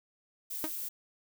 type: noise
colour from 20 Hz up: violet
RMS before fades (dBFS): -38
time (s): 0.5-0.89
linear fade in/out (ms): 10
type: tone with exponential decay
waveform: sawtooth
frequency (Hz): 311.1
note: D#4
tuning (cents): 0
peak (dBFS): -25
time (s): 0.64-0.72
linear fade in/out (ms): 0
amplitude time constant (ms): 16
effects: none